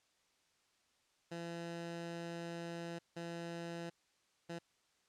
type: tone bursts at uneven times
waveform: 15% pulse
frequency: 169.4 Hz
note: E3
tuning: 48 cents sharp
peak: -36 dBFS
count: 3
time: 1.31-2.99 / 3.16-3.9 / 4.49-4.59 s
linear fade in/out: 10 ms
effects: white hiss -75 dBFS RMS until 5.08 s + low-pass 7000 Hz 12 dB/octave